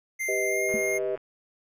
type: tone with pitch glide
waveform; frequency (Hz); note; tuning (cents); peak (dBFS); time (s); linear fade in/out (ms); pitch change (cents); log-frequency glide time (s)
square; 2093 to 2125; C7 to C7; 0 to +26; -28; 0.19-0.99; 20; +26; 0.44-0.63
type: chord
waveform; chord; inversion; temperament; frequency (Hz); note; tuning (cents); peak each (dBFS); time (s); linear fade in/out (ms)
sine; G augmented; none; equal with one note detuned; 392 / 493.9 / 628.8; G4 / B4 / D#5; 0 / 0 / +18; -29 / -32 / -30; 0.28-1.16; 10
type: click train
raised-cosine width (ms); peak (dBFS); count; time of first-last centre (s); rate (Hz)
0.5; -32; 69; 0.69-1.176; 140
type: tone with exponential decay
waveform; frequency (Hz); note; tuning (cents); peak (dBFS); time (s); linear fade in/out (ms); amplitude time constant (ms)
sine; 220; A3; 0; -25; 0.74-0.85; 0; 23
effects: none